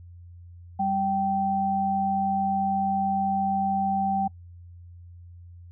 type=tone pair together; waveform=sine; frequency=196 / 777.7 Hz; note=G3 / G5; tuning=0 / -14 cents; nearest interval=2 octaves; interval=2386 cents; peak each=-28 / -23 dBFS; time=0.79-4.28 s; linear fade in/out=10 ms; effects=noise-tail reverb RT60 0.1 s tail -25 dB re dry + added 87 Hz sine -43 dBFS peak until 5.71 s